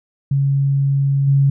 sine tone with level steps, 138.59 Hz, C#3, in tune, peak -13 / -10 dBFS, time 0.31-1.5 s, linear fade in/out 5 ms, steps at 1.27 s, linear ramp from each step 10 ms, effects none

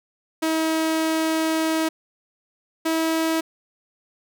sawtooth tone pair in turn, 320 / 323.3 Hz, D#4 / E4, +49 / -34 cents, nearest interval unison, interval 17 cents, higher second, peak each -16 dBFS, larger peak neither, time 0.42-1.89 / 2.85-3.41 s, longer first, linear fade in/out 10 ms, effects none

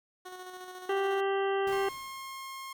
15% pulse tone with tremolo, 367.1 Hz, F#4, 14 cents flat, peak -35 dBFS, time 0.25-1.21 s, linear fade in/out 10 ms, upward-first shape square, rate 14 Hz, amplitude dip 35%
harmonic tone, 392 Hz, G4, in tune, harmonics 1 / 2 / 3 / 4 / 5 / 7 / 8, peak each -28 / -34 / -38 / -40 / -42 / -45 / -46 dBFS, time 0.89-1.89 s, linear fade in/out 5 ms
pink noise with exponential decay, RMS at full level -45 dBFS, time 1.67-2.59 s, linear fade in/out 2 ms, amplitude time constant 200 ms
sawtooth tone, 1072 Hz, C6, 42 cents sharp, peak -36 dBFS, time 1.72-2.73 s, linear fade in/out 5 ms
effects none

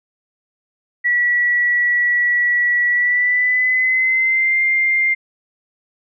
sine tone with pitch glide, 1940 to 2103 Hz, B6 to C7, -31 to +8 cents, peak -13 dBFS, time 1.04-5.15 s, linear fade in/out 20 ms, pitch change +139 cents, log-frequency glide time 2.88-4.61 s, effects none

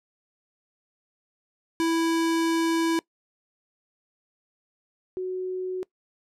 square / sine tone pair in turn, 329.6 / 370 Hz, E4 / F#4, 0 / 0 cents, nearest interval major second, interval 200 cents, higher second, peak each -22 / -27 dBFS, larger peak first, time 1.8-2.99 / 5.17-5.83 s, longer first, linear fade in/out 0 ms, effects noise-tail reverb RT60 0.1 s tail -22 dB re dry + low-pass 11000 Hz 12 dB/octave

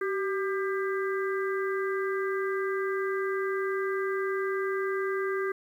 harmonic tone with a mistuned harmonic, 398.8 Hz, G4, 30 cents sharp, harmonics 1 / 3 / 4 / 5, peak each -28 / -36 / -36 / -40 dBFS, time 0.01-5.52 s, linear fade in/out 5 ms, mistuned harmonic 1, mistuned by -61 cents, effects 10-bit

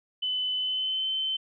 sine tone with pitch glide, 3016 to 3076 Hz, F#7 to G7, +32 to -33 cents, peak -26 dBFS, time 0.22-1.37 s, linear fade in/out 10 ms, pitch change +35 cents, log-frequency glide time 0.56-1.09 s, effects none

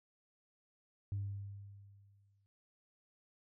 sine tone with exponential decay, 99.9 Hz, G2, 33 cents sharp, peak -33 dBFS, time 1.12-2.46 s, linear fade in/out 0 ms, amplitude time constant 290 ms, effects tanh soft clip ceiling -32 dBFS

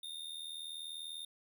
square tone with amplitude modulation, 3640 Hz, A#7, 42 cents flat, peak -39 dBFS, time 0.03-1.25 s, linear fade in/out 5 ms, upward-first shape sine, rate 80.1 Hz, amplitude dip 90%, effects none

